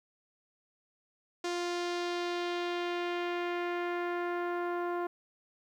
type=tone with low-pass filter sweep; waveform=sawtooth; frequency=350.1 Hz; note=F4; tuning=4 cents sharp; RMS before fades=-34 dBFS; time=1.44-5.07 s; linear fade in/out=5 ms; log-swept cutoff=6200 to 1200 Hz; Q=1.4; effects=11-bit